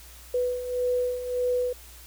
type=beating tone pair; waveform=sine; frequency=494.1 / 495.8 Hz; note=B4 / B4; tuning=+1 / +7 cents; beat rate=1.7 Hz; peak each=-31 / -25 dBFS; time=0.34-1.73 s; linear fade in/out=5 ms; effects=added 60 Hz sine -48 dBFS peak until 2.06 s + white hiss -49 dBFS RMS until 2.06 s